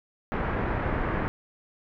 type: low-pass noise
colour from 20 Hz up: pink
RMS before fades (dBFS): -28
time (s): 0.32-1.28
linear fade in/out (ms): 0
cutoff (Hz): 1900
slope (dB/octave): 24
effects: none